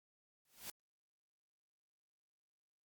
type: noise with exponential growth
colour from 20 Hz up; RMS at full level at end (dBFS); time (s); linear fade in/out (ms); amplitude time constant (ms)
white; -43; 0.45-0.7; 2; 54
effects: Opus 48 kbps